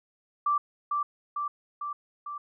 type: tone with echo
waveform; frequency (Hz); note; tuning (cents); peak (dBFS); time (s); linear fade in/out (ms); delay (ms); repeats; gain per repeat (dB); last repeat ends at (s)
sine; 1170; D6; -7; -22; 0.46-0.58; 5; 450; 4; -3; 2.38
effects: none